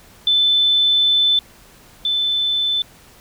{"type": "tone pair in turn", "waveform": "sine", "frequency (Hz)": [3520, 3520], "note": ["A7", "A7"], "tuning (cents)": [0, 0], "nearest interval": "unison", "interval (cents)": 0, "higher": "neither", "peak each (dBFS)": [-12, -16], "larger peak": "first", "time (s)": [[0.27, 1.39], [2.05, 2.82]], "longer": "first", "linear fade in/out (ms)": 2, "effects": ["pink hiss -47 dBFS RMS until 3.2 s"]}